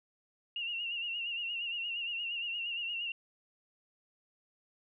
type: tone with vibrato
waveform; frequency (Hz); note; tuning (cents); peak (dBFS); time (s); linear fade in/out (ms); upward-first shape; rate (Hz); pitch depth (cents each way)
sine; 2794; F7; 0; -34; 0.56-3.12; 2; sine; 8.6; 60
effects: none